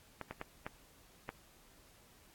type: clicks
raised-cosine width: 0.5 ms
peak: -25 dBFS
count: 5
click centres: 0.213 / 0.31 / 0.414 / 0.665 / 1.291 s
effects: pink hiss -63 dBFS RMS until 2.34 s + AAC 64 kbps